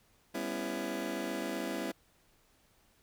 25% pulse chord, C# half-diminished seventh, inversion second, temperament just, 199.57 / 249.5 / 277.2 / 332.6 Hz, G3 / B3 / C#4 / E4, +31 / +18 / 0 / +16 cents, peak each -38 / -37 / -37 / -35 dBFS, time 0.34-1.92 s, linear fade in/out 10 ms, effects pink hiss -68 dBFS RMS until 3.02 s

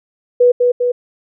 sine tone with echo, 490.4 Hz, B4, 12 cents flat, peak -6 dBFS, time 0.4-0.52 s, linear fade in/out 10 ms, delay 200 ms, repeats 2, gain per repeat -3 dB, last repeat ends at 0.92 s, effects none

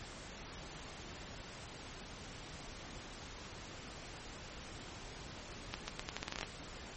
accelerating click train, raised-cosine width 0.2 ms, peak -20 dBFS, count 12, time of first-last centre 5.74-6.43 s, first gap 140 ms, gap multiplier 0.82, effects pink hiss -49 dBFS RMS until 6.96 s + MP3 32 kbps

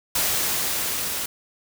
white noise with level ramp, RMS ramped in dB -22 to -28 dBFS, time 0.15-1.26 s, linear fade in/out 5 ms, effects none

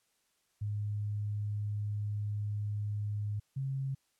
sine tone pair in turn, 104 / 135 Hz, G#2 / C#3, +3 / -45 cents, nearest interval perfect fourth, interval 452 cents, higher second, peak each -32 / -32 dBFS, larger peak neither, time 0.61-3.4 / 3.56-3.95 s, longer first, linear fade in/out 10 ms, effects white hiss -75 dBFS RMS until 4.19 s + low-pass 11000 Hz 12 dB/octave

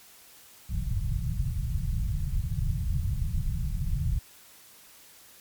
pink low-pass noise, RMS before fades -28 dBFS, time 0.69-4.19 s, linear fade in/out 10 ms, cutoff 160 Hz, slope 48 dB/octave, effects white hiss -53 dBFS RMS until 5.4 s + MP3 96 kbps

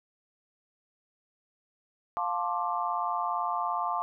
sine chord, D minor seventh, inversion first, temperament just, 704.8 / 881 / 1057.2 / 1174.7 Hz, F5 / A5 / C6 / D6, +16 / +2 / +18 / 0 cents, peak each -33 dBFS, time 2.17-4.02 s, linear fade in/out 0 ms, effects none

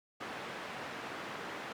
white band-pass noise, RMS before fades -43 dBFS, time 0.2-1.73 s, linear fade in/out 10 ms, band 160 to 1700 Hz, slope 12 dB/octave, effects none

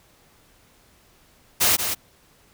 white noise with echo, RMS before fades -18 dBFS, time 1.6-1.77 s, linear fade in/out 20 ms, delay 180 ms, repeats 1, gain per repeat -7 dB, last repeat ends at 1.95 s, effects pink hiss -57 dBFS RMS until 2.53 s

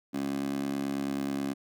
15% pulse tone with high-pass filter, 69.3 Hz, C#2, in tune, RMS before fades -32 dBFS, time 0.13-1.54 s, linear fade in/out 20 ms, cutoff 260 Hz, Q 3.2, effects none

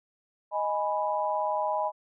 sine chord, G# minor, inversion second, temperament equal, 622.3 / 830.6 / 987.8 Hz, D#5 / G#5 / B5, 0 / 0 / 0 cents, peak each -30 dBFS, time 0.51-1.92 s, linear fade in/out 50 ms, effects none

